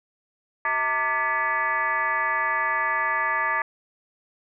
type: tone with frequency modulation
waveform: sine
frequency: 1444 Hz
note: F#6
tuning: 43 cents flat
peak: -21 dBFS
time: 0.65-3.62 s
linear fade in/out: 2 ms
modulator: 267 Hz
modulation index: 2.3
effects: none